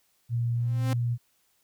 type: tone with pitch glide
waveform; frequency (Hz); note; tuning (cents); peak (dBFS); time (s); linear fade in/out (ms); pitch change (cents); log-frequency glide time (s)
sine; 118.3 to 119.54; A#2 to A#2; +26 to +44; -24; 0.29-1.18; 50; +18; 0.55-0.64
type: tone with exponential growth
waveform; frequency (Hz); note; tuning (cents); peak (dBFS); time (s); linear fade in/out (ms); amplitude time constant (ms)
sawtooth; 262.4; C4; +5; -24; 0.55-0.93; 1; 81
effects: white hiss -69 dBFS RMS until 1.63 s